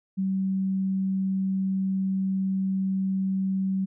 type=tone; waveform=sine; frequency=191.3 Hz; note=G3; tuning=42 cents flat; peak=-23 dBFS; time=0.17-3.86 s; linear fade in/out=20 ms; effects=none